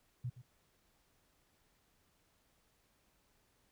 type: tone with echo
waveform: sine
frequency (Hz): 123.47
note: B2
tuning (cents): 0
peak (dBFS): -36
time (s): 0.24-0.3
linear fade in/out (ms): 10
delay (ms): 120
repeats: 1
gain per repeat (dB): -14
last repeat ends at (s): 0.42
effects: pink hiss -74 dBFS RMS until 3.71 s